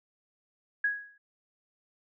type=tone with exponential decay; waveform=sine; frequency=1661.2 Hz; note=G#6; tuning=in tune; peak=-22 dBFS; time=0.84-1.18 s; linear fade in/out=5 ms; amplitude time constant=73 ms; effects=none